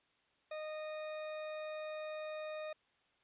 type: tone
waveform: 40% pulse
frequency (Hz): 617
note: D#5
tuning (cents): -15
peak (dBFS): -40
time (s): 0.51-2.73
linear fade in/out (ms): 5
effects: white hiss -74 dBFS RMS until 3.23 s + resampled to 8000 Hz

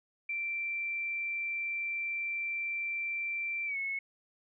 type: tone with pitch glide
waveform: sine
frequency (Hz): 2349 to 2192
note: D7 to C#7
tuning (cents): 0 to -20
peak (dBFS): -32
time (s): 0.29-3.99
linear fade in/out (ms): 5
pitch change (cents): -120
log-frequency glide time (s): 3.66-3.77
effects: none

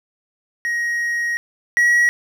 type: tone pair in turn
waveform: triangle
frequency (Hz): 1886 / 1914.5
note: A#6 / A#6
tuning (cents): +20 / +46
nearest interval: unison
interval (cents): 26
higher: second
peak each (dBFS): -17 / -10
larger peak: second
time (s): 0.65-1.37 / 1.77-2.09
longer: first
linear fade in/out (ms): 0
effects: none

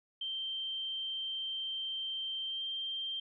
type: tone with pitch glide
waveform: sine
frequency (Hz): 3136 to 3160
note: G7 to G7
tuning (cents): 0 to +13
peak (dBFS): -35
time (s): 0.21-3.2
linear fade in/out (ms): 5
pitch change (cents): +13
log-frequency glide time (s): 2.46-2.63
effects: none

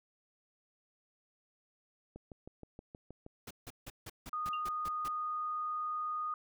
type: click train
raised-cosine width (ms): 2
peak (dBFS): -34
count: 8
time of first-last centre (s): 2.16-3.264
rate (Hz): 6.34
type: noise bursts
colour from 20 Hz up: pink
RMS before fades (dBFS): -46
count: 9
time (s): 3.47-5.083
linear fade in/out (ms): 5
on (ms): 37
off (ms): 160
type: tone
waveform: sine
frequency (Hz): 1234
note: D#6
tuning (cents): -15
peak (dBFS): -34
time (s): 4.33-6.34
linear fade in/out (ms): 2
type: tone with exponential decay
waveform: sine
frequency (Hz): 2785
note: F7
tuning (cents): -5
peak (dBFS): -37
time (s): 4.53-4.65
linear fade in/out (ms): 5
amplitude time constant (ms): 24
effects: none

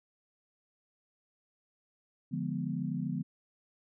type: chord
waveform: sine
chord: D diminished seventh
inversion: none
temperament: equal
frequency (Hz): 146.83 / 174.61 / 207.7 / 246.9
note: D3 / F3 / Ab3 / Cb4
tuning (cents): 0 / 0 / 0 / 0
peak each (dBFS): -37 / -36 / -39 / -37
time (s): 2.31-3.23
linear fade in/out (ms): 20
effects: none

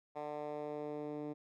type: tone with band-pass filter sweep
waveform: 10% pulse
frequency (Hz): 148.9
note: D3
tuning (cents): +24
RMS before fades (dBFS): -42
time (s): 0.15-1.34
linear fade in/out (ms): 20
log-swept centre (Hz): 720 to 310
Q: 1.6
effects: none

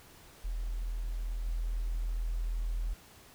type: tone with level steps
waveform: sine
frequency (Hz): 41.2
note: E1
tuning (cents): 0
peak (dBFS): -32 / -30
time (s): 0.44-2.94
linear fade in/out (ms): 10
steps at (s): 1.46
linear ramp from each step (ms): 5
effects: pink hiss -56 dBFS RMS until 3.34 s

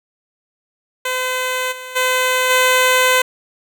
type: tone with level steps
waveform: 10% pulse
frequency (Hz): 510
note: C5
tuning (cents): -44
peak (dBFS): -10 / -21 / -6 / -3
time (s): 1.05-3.22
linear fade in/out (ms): 5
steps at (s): 1.71 / 1.95 / 2.49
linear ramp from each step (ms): 20
effects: none

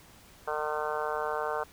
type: harmonic tone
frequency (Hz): 151.8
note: D#3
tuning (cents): -42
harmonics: 3 / 4 / 5 / 6 / 7 / 8 / 9 / 10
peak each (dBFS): -35 / -36 / -37 / -38 / -38 / -39 / -40 / -40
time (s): 0.47-1.64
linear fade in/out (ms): 10
effects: pink hiss -55 dBFS RMS until 1.72 s

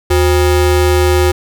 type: ring-modulated tone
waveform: square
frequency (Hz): 220.9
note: A3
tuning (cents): +7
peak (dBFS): -6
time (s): 0.1-1.32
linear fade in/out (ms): 10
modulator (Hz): 141
effects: none

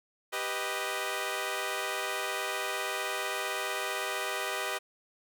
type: chord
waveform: 10% pulse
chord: G augmented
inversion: none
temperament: equal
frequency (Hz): 392 / 493.9 / 622.3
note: G4 / B4 / D#5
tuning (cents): 0 / 0 / 0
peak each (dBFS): -28 / -28 / -27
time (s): 0.32-4.79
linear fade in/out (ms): 20
effects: none

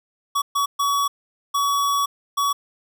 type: tone bursts at uneven times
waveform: square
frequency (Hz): 1130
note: C#6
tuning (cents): +33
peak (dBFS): -19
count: 5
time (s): 0.35-0.42 / 0.55-0.66 / 0.79-1.08 / 1.54-2.06 / 2.37-2.53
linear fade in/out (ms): 10
effects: none

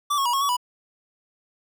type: tone with pitch steps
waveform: square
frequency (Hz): 1163 / 1097 / 963 / 1092 / 1132 / 983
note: D6 / C#6 / B5 / C#6 / C#6 / B5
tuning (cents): -17 / -18 / -44 / -26 / +36 / -8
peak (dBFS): -21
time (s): 0.1-0.568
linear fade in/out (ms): 10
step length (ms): 78
effects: none

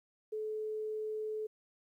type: tone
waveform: sine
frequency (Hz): 431.5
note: A4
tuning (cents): -34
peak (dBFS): -35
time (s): 0.32-1.47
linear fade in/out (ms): 10
effects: 12-bit

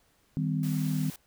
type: chord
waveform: sine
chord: C minor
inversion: first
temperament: equal with one note detuned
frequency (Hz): 155.56 / 196 / 256.1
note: Eb3 / G3 / C4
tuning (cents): 0 / 0 / -37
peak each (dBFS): -28 / -33 / -32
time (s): 0.37-1.1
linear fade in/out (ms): 0
type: noise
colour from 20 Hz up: white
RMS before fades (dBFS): -45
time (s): 0.63-1.16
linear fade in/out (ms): 2
effects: pink hiss -67 dBFS RMS until 1.26 s

